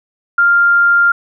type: tone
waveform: sine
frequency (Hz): 1396.9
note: F6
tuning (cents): 0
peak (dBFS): -7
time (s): 0.38-1.12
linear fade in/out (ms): 5
effects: none